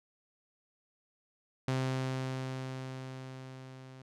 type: tone with level ramp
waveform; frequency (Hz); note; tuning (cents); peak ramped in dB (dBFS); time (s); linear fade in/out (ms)
sawtooth; 130.81; C3; 0; -25 to -45; 1.68-4.02; 2
effects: low-pass 7000 Hz 12 dB/octave